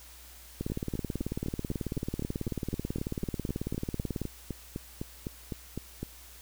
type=two click trains; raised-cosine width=3 ms; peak=-19 / -21 dBFS; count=67 / 22; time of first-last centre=0.61-4.217 / 0.7-6.03 s; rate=18.3 / 3.94 Hz; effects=added 60 Hz sine -53 dBFS peak until 6.41 s + white hiss -52 dBFS RMS until 6.41 s